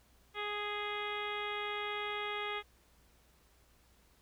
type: harmonic tone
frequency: 415.3 Hz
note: G#4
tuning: in tune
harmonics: 1 / 2 / 3 / 4 / 5 / 6 / 7 / 8 / 9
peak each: -42 / -44 / -42 / -47 / -42 / -47 / -52 / -45 / -53 dBFS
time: 0.34-2.63 s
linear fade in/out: 50 ms
effects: added 60 Hz sine -68 dBFS peak until 4.21 s + pink hiss -68 dBFS RMS until 4.21 s